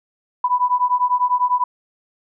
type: beating tone pair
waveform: sine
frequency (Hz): 986 / 996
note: B5 / B5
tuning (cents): -3 / +14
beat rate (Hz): 10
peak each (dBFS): -18 / -18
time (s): 0.44-1.64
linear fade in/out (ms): 5
effects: none